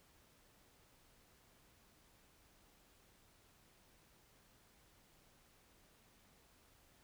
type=silence; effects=pink hiss -69 dBFS RMS until 7.03 s